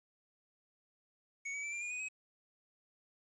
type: tone with pitch steps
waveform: square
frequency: 2226 / 2275 / 2326 / 2378 / 2430 / 2484 / 2539 Hz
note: C#7 / C#7 / D7 / D7 / D#7 / D#7 / D#7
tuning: +7 / +44 / -17 / +21 / -42 / -3 / +34 cents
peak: -39 dBFS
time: 1.45-2.087 s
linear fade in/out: 10 ms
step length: 91 ms
effects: resampled to 22050 Hz + 11-bit